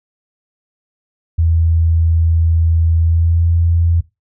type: tone with pitch glide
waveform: sine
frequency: 82.3 to 84.32 Hz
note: E2 to E2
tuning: -2 to +40 cents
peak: -10 dBFS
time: 1.38-4.01 s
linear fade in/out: 10 ms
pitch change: +42 cents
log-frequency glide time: 3-3.47 s
effects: noise-tail reverb RT60 0.2 s tail -18 dB re dry